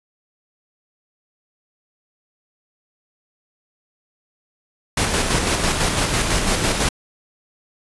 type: noise with tremolo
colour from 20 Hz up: pink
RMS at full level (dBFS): -18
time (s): 4.97-6.89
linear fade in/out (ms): 5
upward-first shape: square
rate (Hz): 6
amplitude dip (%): 35
effects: resampled to 24000 Hz